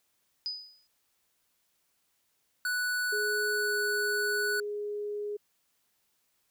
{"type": "tone with exponential decay", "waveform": "sine", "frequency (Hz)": 4978, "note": "D#8", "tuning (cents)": 0, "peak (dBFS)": -29, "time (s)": [0.46, 0.87], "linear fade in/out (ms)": 0, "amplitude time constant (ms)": 89}
{"type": "tone", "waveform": "square", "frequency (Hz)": 1480, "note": "F#6", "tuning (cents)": 0, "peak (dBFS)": -29, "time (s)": [2.65, 4.6], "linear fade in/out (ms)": 2}
{"type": "tone with pitch glide", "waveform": "sine", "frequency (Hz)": [419.4, 414.6], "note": ["G#4", "G#4"], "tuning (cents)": [17, -3], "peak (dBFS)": -32, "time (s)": [3.12, 5.37], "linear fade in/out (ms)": 10, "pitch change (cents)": -20, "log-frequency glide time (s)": [3.52, 3.75]}
{"effects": ["white hiss -74 dBFS RMS until 6.5 s"]}